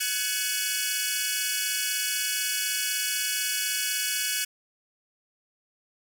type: tone cluster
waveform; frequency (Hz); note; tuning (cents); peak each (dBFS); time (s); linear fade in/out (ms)
10% pulse; 1498 / 1694 / 2235 / 2559 / 2893; F#6 / G#6 / C#7 / D#7 / F#7; +21 / +34 / +14 / +48 / -40; -24; 0-4.45; 10
effects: none